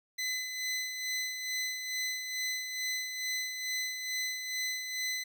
20% pulse tone with tremolo, 2020 Hz, B6, 39 cents sharp, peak -26 dBFS, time 0.18-5.24 s, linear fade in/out 10 ms, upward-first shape sine, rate 2.3 Hz, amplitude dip 50%, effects none

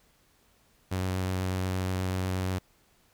sawtooth tone with vibrato, 93 Hz, F#2, 9 cents sharp, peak -24 dBFS, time 0.91-2.59 s, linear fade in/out 10 ms, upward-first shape triangle, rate 8.3 Hz, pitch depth 15 cents each way, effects pink hiss -65 dBFS RMS until 3.13 s

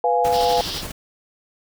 sine chord, F diminished, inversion second, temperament equal, 493.9 / 698.5 / 830.6 Hz, Cb5 / F5 / Ab5, 0 / 0 / 0 cents, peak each -20 dBFS, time 0.04-0.61 s, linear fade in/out 2 ms
pink noise with tremolo, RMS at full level -30 dBFS, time 0.24-0.92 s, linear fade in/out 10 ms, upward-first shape square, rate 12 Hz, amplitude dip 40%
white band-pass noise, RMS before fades -30 dBFS, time 0.31-0.84 s, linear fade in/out 50 ms, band 2800 to 5600 Hz, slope 96 dB/octave
effects none

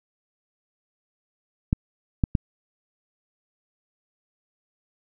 clicks, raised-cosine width 5 ms, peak -7 dBFS, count 3, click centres 1.729 / 2.238 / 2.352 s, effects none

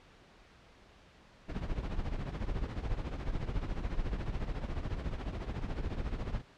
brown noise with tremolo, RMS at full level -32 dBFS, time 1.48-6.42 s, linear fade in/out 20 ms, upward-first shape triangle, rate 14 Hz, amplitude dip 80%, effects pink hiss -59 dBFS RMS until 6.57 s + low-pass 4000 Hz 12 dB/octave

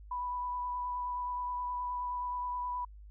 sine tone with vibrato, 987.8 Hz, B5, in tune, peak -33 dBFS, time 0.11-2.85 s, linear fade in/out 5 ms, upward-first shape sine, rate 9.5 Hz, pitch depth 12 cents each way, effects added 51 Hz sine -48 dBFS peak until 3.1 s

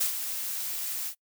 blue noise with ADSR envelope, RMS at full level -25 dBFS, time 0-1.15 s, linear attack 11 ms, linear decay 110 ms, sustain -8 dB, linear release 80 ms, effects noise-tail reverb RT60 0.1 s tail -24 dB re dry

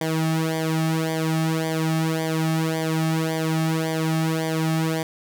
sawtooth tone with flanger, 160.3 Hz, E3, 48 cents flat, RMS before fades -23 dBFS, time 0.01-5.03 s, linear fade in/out 2 ms, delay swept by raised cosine 0.74 to 2.04 ms, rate 1.8 Hz, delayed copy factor -0.85, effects none

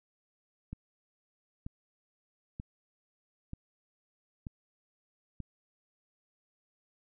click train, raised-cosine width 5 ms, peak -27 dBFS, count 6, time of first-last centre 0.73-5.403 s, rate 1.07 Hz, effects none

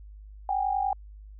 sine tone pair together, 762 / 812.4 Hz, G5 / G#5, -49 / -38 cents, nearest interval minor second, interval 111 cents, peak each -27 dBFS, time 0.49-0.93 s, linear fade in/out 2 ms, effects added 51 Hz sine -43 dBFS peak until 1.39 s

